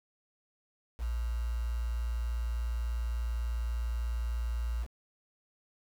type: tone with quantisation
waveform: sine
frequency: 58.27 Hz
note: A#1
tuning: in tune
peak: -30 dBFS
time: 0.98-4.87 s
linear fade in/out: 50 ms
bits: 8
effects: none